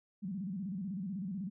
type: tone with vibrato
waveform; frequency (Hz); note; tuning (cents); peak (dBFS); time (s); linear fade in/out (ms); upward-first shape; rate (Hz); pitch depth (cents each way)
sine; 190.5; G3; -49; -36; 0.22-1.5; 20; square; 16; 140
effects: none